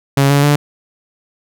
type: tone with pitch steps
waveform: sawtooth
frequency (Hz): 138.59 / 142.16 / 145.82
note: C#3 / C#3 / D3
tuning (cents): 0 / +44 / -12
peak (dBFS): -5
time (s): 0.17-0.56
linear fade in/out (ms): 5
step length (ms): 130
effects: none